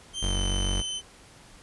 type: tone with pitch glide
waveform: sawtooth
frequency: 3136 to 3054 Hz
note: G7 to G7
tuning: 0 to -46 cents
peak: -27 dBFS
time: 0.13-1.02 s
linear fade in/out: 50 ms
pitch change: -46 cents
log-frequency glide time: 0.26-0.37 s
type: tone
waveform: 35% pulse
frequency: 47.09 Hz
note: F#1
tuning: 31 cents sharp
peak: -24 dBFS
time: 0.22-0.82 s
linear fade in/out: 10 ms
effects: pink hiss -52 dBFS RMS until 1.62 s + resampled to 24000 Hz